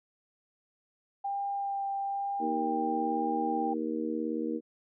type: tone with vibrato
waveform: sine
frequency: 795 Hz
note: G5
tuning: 24 cents sharp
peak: -30 dBFS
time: 1.24-3.74 s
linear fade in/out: 10 ms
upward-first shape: sine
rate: 1.1 Hz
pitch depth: 10 cents each way
type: harmonic tone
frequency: 78.3 Hz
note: D#2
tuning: 11 cents sharp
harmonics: 3 / 4 / 5 / 6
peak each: -35 / -33 / -40 / -36 dBFS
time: 2.39-4.61 s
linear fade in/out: 50 ms
effects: none